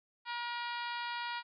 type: harmonic tone with a mistuned harmonic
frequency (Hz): 476.7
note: A#4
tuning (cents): +39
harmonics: 2 / 3 / 4 / 5 / 6 / 7 / 8 / 9 / 10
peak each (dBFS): -39 / -43 / -45 / -47 / -49 / -50 / -51 / -52 / -53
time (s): 0.25-1.43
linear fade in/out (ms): 50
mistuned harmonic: 9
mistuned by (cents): -18
effects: none